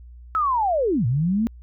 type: linear two-way sweep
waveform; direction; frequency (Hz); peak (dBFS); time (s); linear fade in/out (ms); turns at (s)
sine; down then up; 1318.5 to 110.7 to 235.2; -18; 0.35-1.47; 0; 1.06
effects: added 60 Hz sine -40 dBFS peak until 1.62 s